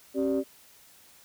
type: tone cluster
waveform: sine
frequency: 270.5 / 387.7 / 584 Hz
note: C#4 / G4 / D5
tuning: -42 / -19 / -10 cents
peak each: -26 / -27 / -30 dBFS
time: 0.14-0.44 s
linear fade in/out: 50 ms
effects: tanh soft clip ceiling -18 dBFS + white hiss -56 dBFS RMS until 1.24 s